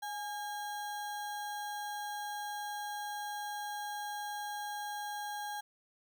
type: tone with sample-and-hold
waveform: sine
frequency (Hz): 830.6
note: G#5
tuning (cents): 0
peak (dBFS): -37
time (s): 0.02-5.61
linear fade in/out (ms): 10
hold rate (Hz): 2450
effects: none